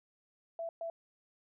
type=tone bursts at uneven times; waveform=sine; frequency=666 Hz; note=E5; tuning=18 cents sharp; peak=-36 dBFS; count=2; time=0.59-0.69 / 0.81-0.9 s; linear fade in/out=2 ms; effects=none